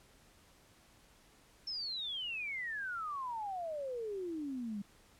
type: exponential sweep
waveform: sine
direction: down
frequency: 5380 to 196 Hz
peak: -37 dBFS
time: 1.67-4.82 s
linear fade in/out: 5 ms
effects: pink hiss -64 dBFS RMS until 5.19 s + low-pass 12000 Hz 12 dB/octave